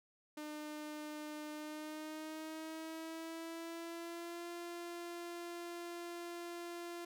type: tone with pitch glide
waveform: sawtooth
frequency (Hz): 302 to 344.9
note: D4 to F4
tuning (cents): +48 to -22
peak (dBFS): -40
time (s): 0.37-7.05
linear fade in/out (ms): 5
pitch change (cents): +230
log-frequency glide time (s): 1.51-4.49
effects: none